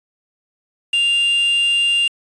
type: tone with quantisation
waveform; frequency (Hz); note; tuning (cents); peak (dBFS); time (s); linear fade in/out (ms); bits
triangle; 2794; F7; 0; -12; 0.93-2.08; 5; 5
effects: resampled to 22050 Hz